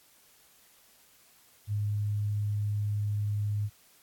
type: tone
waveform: sine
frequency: 103.83 Hz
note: G#2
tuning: in tune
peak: -27 dBFS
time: 1.67-3.7 s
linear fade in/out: 50 ms
effects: white hiss -61 dBFS RMS until 4.02 s + AAC 64 kbps